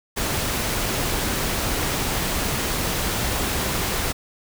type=noise; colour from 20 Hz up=pink; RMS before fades=-24 dBFS; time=0.16-4.13 s; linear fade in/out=20 ms; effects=none